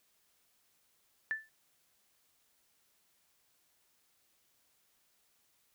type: tone with exponential decay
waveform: sine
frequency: 1760 Hz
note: A6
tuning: in tune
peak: -28 dBFS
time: 1.31-1.49 s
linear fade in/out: 0 ms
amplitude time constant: 39 ms
effects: white hiss -73 dBFS RMS until 5.74 s